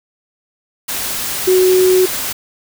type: tone in noise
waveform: sine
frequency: 370 Hz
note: F#4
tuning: in tune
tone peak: -8 dBFS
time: 1.47-2.06 s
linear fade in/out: 10 ms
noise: white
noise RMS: -21 dBFS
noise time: 0.88-2.33 s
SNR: +10 dB
effects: none